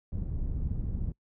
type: low-pass noise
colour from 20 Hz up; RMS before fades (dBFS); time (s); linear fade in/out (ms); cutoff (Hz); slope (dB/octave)
pink; -32; 0.12-1.12; 2; 140; 12
effects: noise-tail reverb RT60 0.1 s tail -24 dB re dry